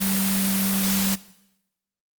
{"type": "tone in noise", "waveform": "sine", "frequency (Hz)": 194, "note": "G3", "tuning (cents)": -18, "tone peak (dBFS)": -23, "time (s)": [0, 1.16], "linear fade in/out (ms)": 20, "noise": "white", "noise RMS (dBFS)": -25, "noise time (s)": [0, 1.16], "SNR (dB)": -1, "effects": ["noise-tail reverb RT60 0.9 s tail -19 dB re dry", "Opus 32 kbps"]}